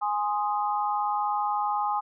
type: chord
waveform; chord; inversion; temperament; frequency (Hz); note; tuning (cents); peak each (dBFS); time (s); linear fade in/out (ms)
sine; Ab major; none; equal; 830.6 / 1046.5 / 1244.5; Ab5 / C6 / Eb6; 0 / 0 / 0; -26 / -31 / -31; 0.01-2.01; 20
effects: none